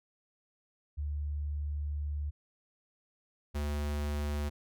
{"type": "tone pair in turn", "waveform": ["sine", "square"], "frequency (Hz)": [73.42, 73.42], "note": ["D2", "D2"], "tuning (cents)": [0, 0], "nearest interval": "unison", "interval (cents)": 0, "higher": "neither", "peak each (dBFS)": [-32, -32], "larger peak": "neither", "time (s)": [[0.97, 2.31], [3.54, 4.5]], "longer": "first", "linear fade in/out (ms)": 20, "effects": []}